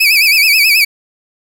30% pulse tone with vibrato, 2433 Hz, D#7, 39 cents flat, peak -4 dBFS, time 0-0.85 s, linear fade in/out 10 ms, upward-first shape sine, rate 9.3 Hz, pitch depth 130 cents each way, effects none

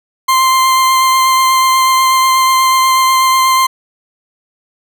40% pulse tone with vibrato, 1046.5 Hz, C6, in tune, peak -7 dBFS, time 0.28-3.67 s, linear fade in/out 10 ms, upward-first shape sine, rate 8.2 Hz, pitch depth 11 cents each way, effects none

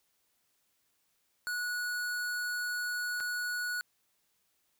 square tone with dropouts, 1464 Hz, F#6, 19 cents flat, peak -33 dBFS, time 1.47-3.81 s, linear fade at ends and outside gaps 0 ms, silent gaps 3.202-3.206 s, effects white hiss -75 dBFS RMS until 4.79 s

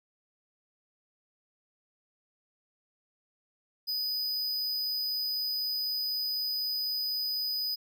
square tone, 4982 Hz, D#8, 1 cent sharp, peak -30 dBFS, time 3.87-7.76 s, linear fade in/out 20 ms, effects none

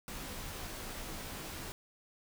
pink noise with comb filter, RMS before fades -43 dBFS, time 0.08-1.72 s, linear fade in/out 0 ms, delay 17 ms, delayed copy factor -0.55, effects none

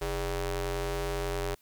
sawtooth ring-modulated tone, 181.8 Hz, F#3, 30 cents flat, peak -23 dBFS, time 0.01-1.55 s, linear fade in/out 10 ms, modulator 227 Hz, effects white hiss -65 dBFS RMS until 1.61 s

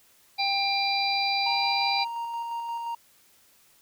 harmonic tone, 794 Hz, G5, 22 cents sharp, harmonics 1 / 3 / 5 / 6, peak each -27 / -29 / -30 / -30 dBFS, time 0.38-2.05 s, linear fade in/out 20 ms
triangle tone with tremolo, 932.3 Hz, A#5, in tune, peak -27 dBFS, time 1.46-2.95 s, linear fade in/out 5 ms, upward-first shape square, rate 5.7 Hz, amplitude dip 25%
effects white hiss -60 dBFS RMS until 3.81 s

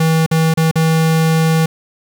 square tone with dropouts, 161.1 Hz, E3, 39 cents flat, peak -11 dBFS, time 0-1.66 s, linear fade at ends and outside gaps 5 ms, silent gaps 0.263-0.312 / 0.54-0.573 / 0.713-0.756 s, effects 7-bit

